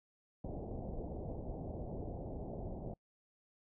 pink low-pass noise, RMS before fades -43 dBFS, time 0.44-2.94 s, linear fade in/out 5 ms, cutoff 750 Hz, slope 48 dB/octave, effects noise-tail reverb RT60 0.1 s tail -26 dB re dry

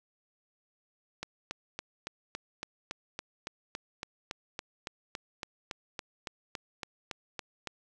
click train, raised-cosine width 0.2 ms, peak -19 dBFS, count 24, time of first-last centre 1.23-7.673 s, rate 3.57 Hz, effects none

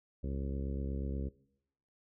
harmonic tone, 68.3 Hz, C#2, 25 cents flat, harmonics 1 / 2 / 3 / 4 / 5 / 6 / 7 / 8, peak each -36 / -42 / -43 / -46 / -50 / -50 / -52 / -53 dBFS, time 0.23-1.29 s, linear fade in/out 10 ms, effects noise-tail reverb RT60 0.8 s tail -21 dB re dry

